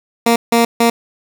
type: tone bursts at uneven times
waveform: 15% pulse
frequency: 233.1 Hz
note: A#3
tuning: in tune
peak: -3 dBFS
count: 3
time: 0.26-0.36 / 0.52-0.65 / 0.8-0.9 s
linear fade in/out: 5 ms
effects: none